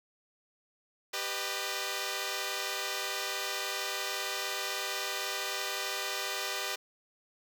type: chord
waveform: 5% pulse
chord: G augmented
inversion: none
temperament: equal with one note detuned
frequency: 392 / 493.9 / 609.4 Hz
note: G4 / B4 / D#5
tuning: 0 / 0 / -36 cents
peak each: -26 dBFS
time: 1.13-6.76 s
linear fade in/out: 10 ms
effects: none